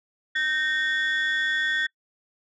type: tone cluster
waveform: sine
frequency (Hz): 1551 / 1843 / 3423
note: G6 / A#6 / A7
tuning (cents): -19 / -20 / -48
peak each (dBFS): -26 / -23 / -30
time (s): 0.35-1.87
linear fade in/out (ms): 10
effects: noise-tail reverb RT60 0.1 s tail -26 dB re dry + tanh soft clip ceiling -17 dBFS